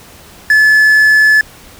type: tone with quantisation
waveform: triangle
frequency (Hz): 1726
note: A6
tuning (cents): -34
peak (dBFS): -3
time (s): 0.5-1.41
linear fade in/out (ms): 2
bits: 5
effects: pink hiss -38 dBFS RMS until 1.79 s